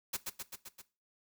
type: noise with echo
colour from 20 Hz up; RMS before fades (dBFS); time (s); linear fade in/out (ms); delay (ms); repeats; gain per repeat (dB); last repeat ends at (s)
white; -35; 0.13-0.17; 10; 130; 5; -3; 0.82
effects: noise-tail reverb RT60 0.3 s tail -17 dB re dry